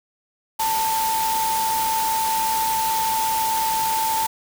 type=tone in noise; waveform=sine; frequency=890 Hz; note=A5; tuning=20 cents sharp; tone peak=-20 dBFS; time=0.59-4.27 s; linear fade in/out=10 ms; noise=white; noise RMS=-27 dBFS; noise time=0.59-4.27 s; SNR=+4 dB; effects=none